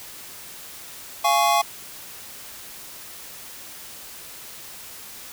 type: chord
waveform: square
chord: Db major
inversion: first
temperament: just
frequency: 693 / 831.5 / 1108.7 Hz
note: F5 / Ab5 / Db6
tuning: -14 / +2 / 0 cents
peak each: -22 dBFS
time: 1.24-1.62 s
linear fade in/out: 10 ms
effects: white hiss -40 dBFS RMS until 5.32 s